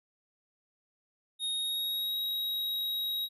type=tone with pitch glide; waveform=square; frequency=3729 to 3814 Hz; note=A#7 to A#7; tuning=0 to +39 cents; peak=-31 dBFS; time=1.39-3.29 s; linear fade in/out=50 ms; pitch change=+39 cents; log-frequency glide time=1.51-2.17 s; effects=none